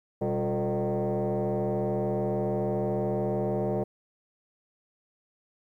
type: tone with frequency modulation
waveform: sine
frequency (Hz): 123.47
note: B2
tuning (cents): 0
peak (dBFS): -24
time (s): 0.21-3.84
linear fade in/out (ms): 10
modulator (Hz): 160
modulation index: 3.6
effects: tanh soft clip ceiling -21 dBFS + 11-bit